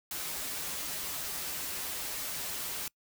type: noise with comb filter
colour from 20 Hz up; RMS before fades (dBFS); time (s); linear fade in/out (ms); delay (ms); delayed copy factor
white; -37; 0.11-2.88; 2; 8.9; -0.5
effects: noise-tail reverb RT60 0.1 s tail -25 dB re dry